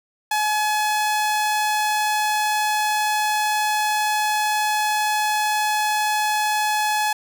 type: tone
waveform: sawtooth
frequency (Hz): 849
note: G#5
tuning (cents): +38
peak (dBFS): -15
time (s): 0.31-7.13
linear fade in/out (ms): 5
effects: none